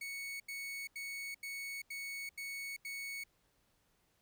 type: tone bursts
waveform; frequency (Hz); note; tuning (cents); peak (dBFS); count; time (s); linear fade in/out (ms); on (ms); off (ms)
40% pulse; 2220; C#7; +2; -40; 7; 0.01-3.238; 5; 390; 83
effects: pink hiss -75 dBFS RMS until 4.21 s